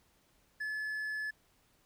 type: tone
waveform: triangle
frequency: 1721 Hz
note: A6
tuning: 39 cents flat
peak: -33 dBFS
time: 0.6-1.31 s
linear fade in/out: 10 ms
effects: pink hiss -70 dBFS RMS until 1.85 s